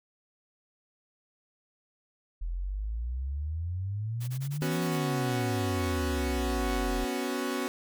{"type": "exponential two-way sweep", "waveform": "sine", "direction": "up then down", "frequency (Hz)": [40.38, 171.6, 40.38], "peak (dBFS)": -30, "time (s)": [2.41, 7.05], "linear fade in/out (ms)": 10, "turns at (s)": 4.82}
{"type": "noise bursts", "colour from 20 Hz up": "white", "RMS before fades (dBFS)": -45, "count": 8, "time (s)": [4.2, 4.988], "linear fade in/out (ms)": 20, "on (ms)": 81, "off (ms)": 20}
{"type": "chord", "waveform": "sawtooth", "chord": "B suspended second", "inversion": "none", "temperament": "equal", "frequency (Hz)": [246.9, 277.2, 370], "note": ["B3", "C#4", "F#4"], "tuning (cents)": [0, 0, 0], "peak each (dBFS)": -30, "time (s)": [4.62, 7.68], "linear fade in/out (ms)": 0}
{"effects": []}